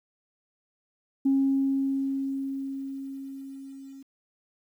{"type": "tone with level ramp", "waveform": "sine", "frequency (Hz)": 271.6, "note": "C#4", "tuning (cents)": -35, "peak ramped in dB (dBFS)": [-18, -42], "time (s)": [1.25, 4.03], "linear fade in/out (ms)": 10, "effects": ["tanh soft clip ceiling -15 dBFS", "10-bit"]}